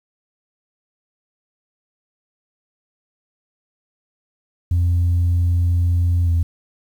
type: tone with pitch glide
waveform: sine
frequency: 87 to 84.13 Hz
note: F2 to E2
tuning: -6 to +36 cents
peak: -12 dBFS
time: 4.71-6.43 s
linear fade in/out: 5 ms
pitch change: -58 cents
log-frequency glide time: 6.24-6.3 s
effects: tanh soft clip ceiling -12 dBFS + 8-bit

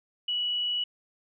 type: tone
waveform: sine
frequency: 2938 Hz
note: F#7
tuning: 13 cents flat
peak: -26 dBFS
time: 0.28-0.84 s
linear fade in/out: 5 ms
effects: none

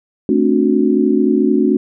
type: chord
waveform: sine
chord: D dominant seventh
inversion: second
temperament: just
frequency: 220.2 / 264.3 / 293.7 / 367.1 Hz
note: A3 / C4 / D4 / F#4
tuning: +2 / +18 / 0 / -14 cents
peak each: -16 dBFS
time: 0.29-1.77 s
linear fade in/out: 2 ms
effects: none

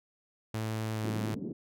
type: tone with pitch glide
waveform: sawtooth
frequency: 110 to 108.49 Hz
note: A2 to A2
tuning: 0 to -24 cents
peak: -28 dBFS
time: 0.54-1.35 s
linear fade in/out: 5 ms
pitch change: -24 cents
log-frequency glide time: 0.93-1.02 s
type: band-pass noise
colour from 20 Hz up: pink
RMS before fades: -38 dBFS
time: 1.03-1.53 s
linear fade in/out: 10 ms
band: 170 to 340 Hz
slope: 24 dB/octave
effects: none

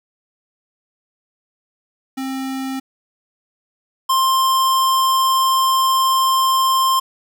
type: tone pair in turn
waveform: square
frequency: 265.5 / 1053.1 Hz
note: C4 / C6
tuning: +25 / +11 cents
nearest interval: 2 octaves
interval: 2386 cents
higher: second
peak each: -23 / -14 dBFS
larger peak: second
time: 2.17-2.8 / 4.09-7 s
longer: second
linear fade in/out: 10 ms
effects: 9-bit

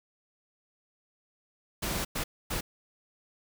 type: noise bursts at uneven times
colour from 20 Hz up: pink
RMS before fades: -32 dBFS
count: 3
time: 1.82-2.05 / 2.15-2.24 / 2.5-2.61 s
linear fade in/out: 10 ms
effects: none

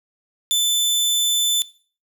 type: tone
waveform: sawtooth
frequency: 3520 Hz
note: A7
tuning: in tune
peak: -13 dBFS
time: 0.51-1.62 s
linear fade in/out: 0 ms
effects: noise-tail reverb RT60 0.4 s tail -19 dB re dry

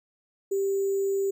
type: tone with sample-and-hold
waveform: sine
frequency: 392 Hz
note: G4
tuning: in tune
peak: -23 dBFS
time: 0.51-1.31 s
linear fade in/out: 10 ms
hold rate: 7350 Hz
effects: none

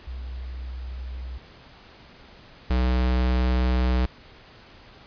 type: tone pair in turn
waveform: sine / square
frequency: 62.9 / 62.54 Hz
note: B1 / B1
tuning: +32 / +22 cents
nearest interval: unison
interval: 10 cents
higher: first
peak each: -31 / -20 dBFS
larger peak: second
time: 0.07-1.38 / 2.7-4.06 s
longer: second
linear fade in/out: 5 ms
effects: pink hiss -49 dBFS RMS until 5.06 s + resampled to 11025 Hz

